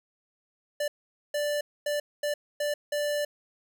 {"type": "tone bursts at uneven times", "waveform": "square", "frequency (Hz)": 587.3, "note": "D5", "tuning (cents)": 0, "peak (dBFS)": -27, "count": 6, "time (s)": [[0.8, 0.88], [1.34, 1.61], [1.86, 2], [2.23, 2.34], [2.6, 2.74], [2.92, 3.25]], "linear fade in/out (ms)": 5, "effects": []}